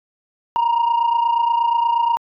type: tone pair together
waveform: sine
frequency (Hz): 932.3 / 960.7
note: A#5 / B5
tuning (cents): 0 / -48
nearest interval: minor second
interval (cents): 52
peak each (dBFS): -14 / -18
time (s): 0.56-2.17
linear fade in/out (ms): 0
effects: tanh soft clip ceiling -12 dBFS